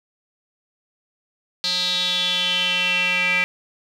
square tone with band-pass filter sweep, 180.4 Hz, F#3, 44 cents flat, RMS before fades -21 dBFS, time 1.64-3.44 s, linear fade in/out 0 ms, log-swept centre 4200 to 2300 Hz, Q 6.9, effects none

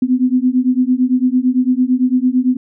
sine beating tone pair, 249 / 257.9 Hz, B3 / C4, +14 / -25 cents, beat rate 8.9 Hz, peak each -14 / -14 dBFS, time 0.02-2.57 s, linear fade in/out 5 ms, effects none

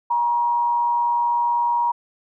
sine tone with frequency modulation, 951 Hz, A#5, 34 cents sharp, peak -17 dBFS, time 0.1-1.92 s, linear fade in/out 10 ms, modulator 130 Hz, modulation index 0.27, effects none

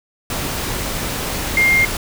sine tone in noise, 2117 Hz, C7, 20 cents sharp, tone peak -11 dBFS, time 1.57-1.85 s, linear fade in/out 2 ms, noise pink, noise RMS -23 dBFS, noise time 0.3-1.97 s, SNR +9 dB, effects none

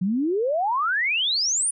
sine exponential sweep, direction up, 174.61 to 9956 Hz, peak -20 dBFS, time 0.01-1.71 s, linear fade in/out 10 ms, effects none

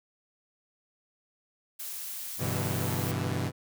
blue noise, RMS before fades -38 dBFS, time 1.79-3.12 s, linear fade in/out 10 ms
sawtooth chord, E minor seventh, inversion first, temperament equal with one note detuned, 98 / 125.48 / 146.83 / 164.81 Hz, G2 / B2 / D3 / E3, 0 / +28 / 0 / 0 cents, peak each -29 / -29 / -33 / -32 dBFS, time 2.38-3.52 s, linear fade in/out 50 ms
effects none

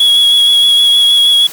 triangle tone with vibrato, 3343 Hz, G#7, 11 cents sharp, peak -4 dBFS, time 0-1.47 s, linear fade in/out 5 ms, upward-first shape sine, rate 6.4 Hz, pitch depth 18 cents each way, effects white hiss -29 dBFS RMS until 1.52 s

